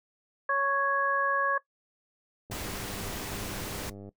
harmonic tone, 554.4 Hz, C#5, in tune, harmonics 1 / 2 / 3, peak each -32 / -27 / -28 dBFS, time 0.49-1.58 s, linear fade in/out 5 ms
click train, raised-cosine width 2 ms, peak -32 dBFS, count 160, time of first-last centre 2.5-4.09 s, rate 100 Hz
pink noise, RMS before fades -37 dBFS, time 2.51-3.9 s, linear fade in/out 5 ms
effects noise-tail reverb RT60 0.1 s tail -18 dB re dry

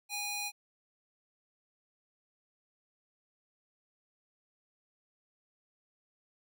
square tone with high-pass filter, 821 Hz, G#5, 20 cents flat, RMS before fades -37 dBFS, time 0.09-0.52 s, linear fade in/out 50 ms, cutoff 2100 Hz, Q 0.66, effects none

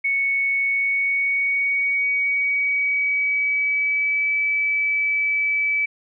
sine tone with pitch glide, 2217 to 2300 Hz, C#7 to D7, 0 to -37 cents, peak -18 dBFS, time 0.04-5.86 s, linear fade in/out 10 ms, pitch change +63 cents, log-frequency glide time 0.58-4.36 s, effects none

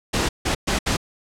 pink noise bursts at uneven times, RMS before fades -21 dBFS, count 4, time 0.13-0.29 / 0.45-0.55 / 0.67-0.79 / 0.86-0.97 s, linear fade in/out 10 ms, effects low-pass 8000 Hz 12 dB/octave

